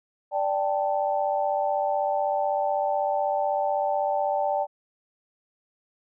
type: chord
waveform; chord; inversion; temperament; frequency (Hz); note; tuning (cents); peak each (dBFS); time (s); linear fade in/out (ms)
sine; D suspended fourth; none; equal; 587.3 / 784 / 880; D5 / G5 / A5; 0 / 0 / 0; -26 / -26 / -29; 0.31-4.67; 50
effects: none